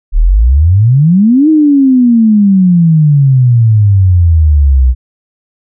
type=exponential two-way sweep; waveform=sine; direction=up then down; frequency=34.65 to 318.2 to 61 Hz; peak=-3 dBFS; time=0.12-4.95 s; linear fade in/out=50 ms; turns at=1.49 s; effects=none